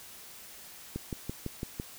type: click train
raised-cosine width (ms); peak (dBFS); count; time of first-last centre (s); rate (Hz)
3; -21; 6; 0.96-1.799; 5.96
effects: white hiss -49 dBFS RMS until 1.98 s